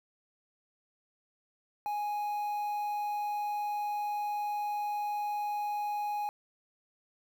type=tone with quantisation; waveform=triangle; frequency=830.6 Hz; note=G#5; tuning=in tune; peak=-29 dBFS; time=1.86-6.29 s; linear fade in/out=0 ms; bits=9; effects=none